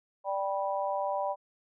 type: harmonic tone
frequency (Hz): 196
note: G3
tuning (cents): 0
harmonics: 3 / 4 / 5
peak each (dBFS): -32 / -33 / -34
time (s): 0.24-1.36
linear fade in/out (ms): 50
effects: none